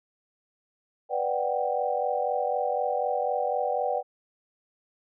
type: chord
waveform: sine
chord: G major seventh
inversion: first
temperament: equal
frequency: 493.9 / 587.3 / 740 / 784 Hz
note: B4 / D5 / F#5 / G5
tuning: 0 / 0 / 0 / 0 cents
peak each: -30 dBFS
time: 1.09-4.03 s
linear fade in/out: 50 ms
effects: none